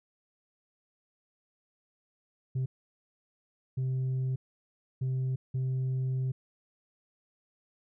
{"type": "tone bursts at uneven times", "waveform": "sine", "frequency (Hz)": 130, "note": "C3", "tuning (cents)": -11, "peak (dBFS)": -25, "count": 4, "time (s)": [[2.55, 2.66], [3.77, 4.36], [5.01, 5.36], [5.54, 6.32]], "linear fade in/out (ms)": 10, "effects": ["tanh soft clip ceiling -27 dBFS"]}